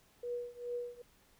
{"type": "tone with tremolo", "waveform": "sine", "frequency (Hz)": 483.8, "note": "B4", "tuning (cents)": -36, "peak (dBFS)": -34, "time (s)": [0.23, 1.02], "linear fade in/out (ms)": 5, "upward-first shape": "triangle", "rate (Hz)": 2.4, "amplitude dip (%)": 95, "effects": ["pink hiss -67 dBFS RMS until 1.39 s"]}